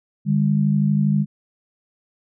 sine tone pair together, 149.01 / 201.5 Hz, D3 / G3, +25 / +48 cents, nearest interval perfect fourth, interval 523 cents, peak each -18 dBFS, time 0.25-1.26 s, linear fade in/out 50 ms, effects none

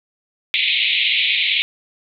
pink band-pass noise, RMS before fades -18 dBFS, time 0.54-1.62 s, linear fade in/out 0 ms, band 2100 to 3900 Hz, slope 96 dB/octave, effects none

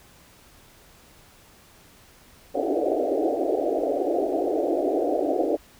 pink band-pass noise, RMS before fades -24 dBFS, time 2.54-5.57 s, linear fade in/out 20 ms, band 280 to 740 Hz, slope 96 dB/octave, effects pink hiss -53 dBFS RMS until 5.79 s

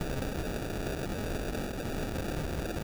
pink noise with sample-and-hold, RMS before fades -34 dBFS, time 0-2.83 s, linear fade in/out 10 ms, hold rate 1050 Hz, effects none

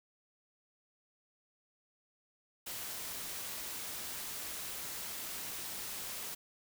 white noise, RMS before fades -42 dBFS, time 2.66-6.35 s, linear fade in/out 10 ms, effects none

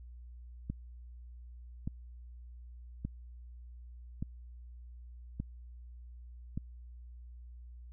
click train, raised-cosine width 5 ms, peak -23 dBFS, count 6, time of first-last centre 0.7-6.575 s, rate 0.851 Hz, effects added 60 Hz sine -47 dBFS peak until 7.92 s

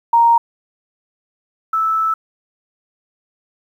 sine tone pair in turn, 932.3 / 1312.5 Hz, A#5 / E6, 0 / -8 cents, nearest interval tritone, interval 592 cents, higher second, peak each -8 / -14 dBFS, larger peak first, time 0.13-0.38 / 1.73-2.14 s, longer second, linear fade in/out 5 ms, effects 8-bit

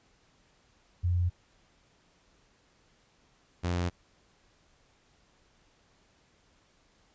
sine / sawtooth tone pair in turn, 88.3 / 87.92 Hz, F2 / F2, +20 / +12 cents, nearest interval unison, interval 8 cents, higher first, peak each -24 dBFS, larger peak neither, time 1.03-1.3 / 3.63-3.9 s, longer neither, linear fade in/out 20 ms, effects pink hiss -66 dBFS RMS until 7.14 s + resampled to 16000 Hz

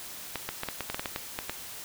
clicks, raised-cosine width 0.3 ms, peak -15 dBFS, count 12, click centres 0.357 / 0.49 / 0.634 / 0.687 / 0.807 / 0.9 / 0.945 / 0.995 / 1.058 / 1.161 / 1.389 / 1.496 s, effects white hiss -42 dBFS RMS until 1.84 s

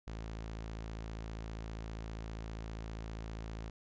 sawtooth tone, 55 Hz, A1, in tune, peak -37 dBFS, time 0.07-3.7 s, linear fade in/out 5 ms, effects resampled to 16000 Hz

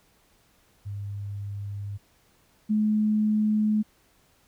sine tone pair in turn, 101.1 / 213.4 Hz, G#2 / G#3, -46 / +47 cents, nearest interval octave + minor second, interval 1293 cents, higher second, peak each -31 / -20 dBFS, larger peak second, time 0.85-1.98 / 2.69-3.83 s, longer second, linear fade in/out 20 ms, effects pink hiss -63 dBFS RMS until 4.47 s

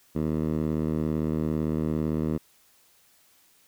10% pulse tone with band-pass filter, 77.78 Hz, D#2, in tune, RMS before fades -27 dBFS, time 0.15-2.38 s, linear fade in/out 10 ms, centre 220 Hz, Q 0.88, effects white hiss -61 dBFS RMS until 3.67 s

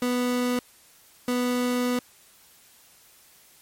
30% pulse tone pair in turn, 246.9 / 246.9 Hz, B3 / B3, 0 / 0 cents, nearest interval unison, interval 0 cents, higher neither, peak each -20 dBFS, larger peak neither, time 0.02-0.59 / 1.28-1.99 s, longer second, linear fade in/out 2 ms, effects white hiss -55 dBFS RMS until 3.61 s + MP3 64 kbps

